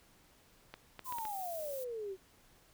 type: clicks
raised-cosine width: 0.3 ms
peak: -29 dBFS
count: 5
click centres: 0.74 / 0.993 / 1.124 / 1.185 / 1.253 s
type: noise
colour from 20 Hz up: violet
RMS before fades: -47 dBFS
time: 1.04-1.85 s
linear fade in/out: 20 ms
type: exponential sweep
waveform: sine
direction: down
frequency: 1048 to 370 Hz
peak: -38 dBFS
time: 1.05-2.17 s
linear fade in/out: 50 ms
effects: pink hiss -65 dBFS RMS until 2.73 s